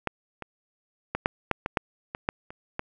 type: clicks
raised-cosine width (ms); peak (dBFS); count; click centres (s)
0.5; -11 / -21 / -12 / -6 / -7 / -13 / -7 / -17 / -9 / -26 / -14; 11; 0.073 / 0.423 / 1.15 / 1.259 / 1.513 / 1.661 / 1.772 / 2.149 / 2.289 / 2.505 / 2.794
effects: none